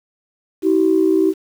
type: tone pair together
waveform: sine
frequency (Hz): 320 / 381.3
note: D#4 / G4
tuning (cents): +49 / -48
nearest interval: minor third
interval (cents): 303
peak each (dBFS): -14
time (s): 0.62-1.34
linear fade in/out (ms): 50
effects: tanh soft clip ceiling -4 dBFS + 7-bit